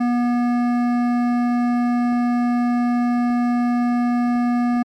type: tone with hard clipping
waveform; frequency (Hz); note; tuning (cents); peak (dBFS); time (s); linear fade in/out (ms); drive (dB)
sine; 242; B3; -35; -18; 0-4.83; 10; 13
effects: MP3 64 kbps